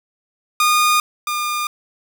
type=tone pair in turn; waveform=sawtooth; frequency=1223 / 1209 Hz; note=D#6 / D6; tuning=-30 / +50 cents; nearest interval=unison; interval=20 cents; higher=first; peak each=-9 / -16 dBFS; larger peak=first; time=0.6-1 / 1.27-1.67 s; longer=neither; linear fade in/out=2 ms; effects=none